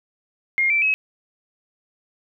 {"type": "tone with pitch steps", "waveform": "sine", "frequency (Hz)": [2130, 2336, 2562], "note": ["C7", "D7", "E7"], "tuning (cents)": [30, -10, -50], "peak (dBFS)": -16, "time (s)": [0.58, 0.94], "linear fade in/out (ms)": 0, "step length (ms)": 120, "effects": []}